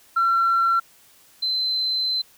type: tone pair in turn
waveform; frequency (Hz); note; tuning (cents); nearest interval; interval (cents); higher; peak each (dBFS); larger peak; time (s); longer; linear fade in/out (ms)
sine; 1358 / 4069; F6 / C8; -49 / -49; octave + perfect fifth; 1900; second; -15 / -20; first; 0.16-0.8 / 1.42-2.22; second; 10
effects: tanh soft clip ceiling -13 dBFS + white hiss -54 dBFS RMS until 2.37 s